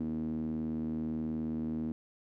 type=tone with band-pass filter; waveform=sawtooth; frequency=78.7 Hz; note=D#2; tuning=20 cents sharp; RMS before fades=-35 dBFS; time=0-1.92 s; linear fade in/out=0 ms; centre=260 Hz; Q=8.4; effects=none